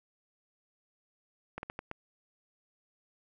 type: slowing click train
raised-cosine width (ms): 0.5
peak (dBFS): -23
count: 5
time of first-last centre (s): 1.58-1.914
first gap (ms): 51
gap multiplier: 1.34
effects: none